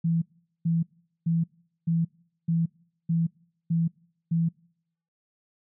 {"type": "tone bursts", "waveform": "sine", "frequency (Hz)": 166.1, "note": "E3", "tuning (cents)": 13, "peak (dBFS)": -21, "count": 8, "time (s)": [0.04, 4.49], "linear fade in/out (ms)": 10, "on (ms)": 180, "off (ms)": 430, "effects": ["noise-tail reverb RT60 0.7 s tail -26 dB re dry"]}